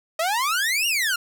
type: exponential two-way sweep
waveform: sawtooth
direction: up then down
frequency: 622.3 to 2904 to 1361 Hz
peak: -17 dBFS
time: 0.19-1.16 s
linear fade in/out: 5 ms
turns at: 0.87 s
effects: none